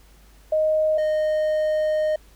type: tone pair in turn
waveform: sine / triangle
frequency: 622.3 / 616.9 Hz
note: D#5 / D#5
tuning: 0 / -15 cents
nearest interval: unison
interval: 15 cents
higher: first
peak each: -17 dBFS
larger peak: neither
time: 0.52-0.98 / 0.98-2.16 s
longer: second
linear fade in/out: 5 ms
effects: added 50 Hz sine -49 dBFS peak until 2.35 s + pink hiss -56 dBFS RMS until 2.35 s